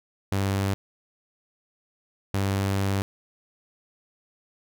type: tone pair in turn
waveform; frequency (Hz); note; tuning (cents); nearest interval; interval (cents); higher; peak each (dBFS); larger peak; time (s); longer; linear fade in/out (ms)
sawtooth; 98 / 98; G2 / G2; 0 / 0; unison; 0; neither; -19; neither; 0.32-0.74 / 2.34-3.02; second; 0
effects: none

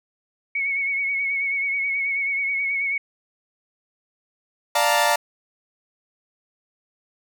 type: tone with vibrato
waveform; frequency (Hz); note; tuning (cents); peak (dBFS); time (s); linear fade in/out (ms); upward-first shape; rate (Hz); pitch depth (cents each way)
sine; 2217; C#7; 0; -21; 0.55-2.98; 5; triangle; 9.3; 47
type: chord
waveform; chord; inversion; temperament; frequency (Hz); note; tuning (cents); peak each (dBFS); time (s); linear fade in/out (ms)
sawtooth; Bb major seventh; first; equal; 587.3 / 698.5 / 880 / 932.3; D5 / F5 / A5 / Bb5; 0 / 0 / 0 / 0; -19; 4.75-5.16; 5
effects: none

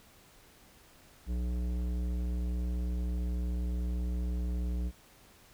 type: tone with tanh clipping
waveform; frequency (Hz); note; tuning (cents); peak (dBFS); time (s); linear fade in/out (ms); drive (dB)
sine; 60.4; B1; -38; -32; 1.26-4.92; 50; 14
effects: pink hiss -59 dBFS RMS until 5.53 s

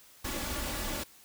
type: noise with comb filter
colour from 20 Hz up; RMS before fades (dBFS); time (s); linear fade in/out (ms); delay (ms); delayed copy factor
pink; -35; 0.24-1.04; 10; 3.5; +0.55
effects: white hiss -57 dBFS RMS until 1.24 s

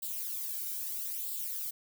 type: noise with flanger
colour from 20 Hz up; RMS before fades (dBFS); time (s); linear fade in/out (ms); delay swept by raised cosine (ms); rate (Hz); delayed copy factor
violet; -37; 0.02-1.71; 10; 0.24 to 1.34; 0.78; +0.65
effects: none

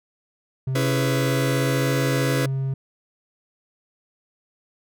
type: tone with pitch glide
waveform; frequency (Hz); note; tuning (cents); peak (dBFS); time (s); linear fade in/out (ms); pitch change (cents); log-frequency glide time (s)
triangle; 131.5 to 134.42; C3 to C3; +9 to +47; -20; 0.67-2.74; 5; +38; 1.11-1.88
type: chord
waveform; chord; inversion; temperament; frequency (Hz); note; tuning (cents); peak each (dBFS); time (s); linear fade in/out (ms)
sawtooth; C# minor seventh; none; just; 277.2 / 332.6 / 415.8 / 498.9; C#4 / E4 / G#4 / B4; 0 / +16 / +2 / +17; -22 / -25 / -25 / -22; 0.75-2.46; 5
effects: none

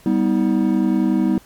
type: chord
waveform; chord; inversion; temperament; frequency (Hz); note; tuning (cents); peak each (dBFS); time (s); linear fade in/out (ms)
triangle; G augmented; none; equal with one note detuned; 196 / 246.9 / 318; G3 / B3 / D#4; 0 / 0 / +38; -17; 0.06-1.38; 2
effects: pink hiss -49 dBFS RMS until 1.45 s + MP3 96 kbps

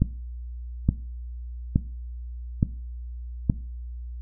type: click train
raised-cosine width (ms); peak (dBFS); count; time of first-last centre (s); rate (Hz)
5; -6; 5; 0.02-3.498; 1.15
effects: noise-tail reverb RT60 0.4 s tail -18 dB re dry + added 60 Hz sine -33 dBFS peak until 4.21 s

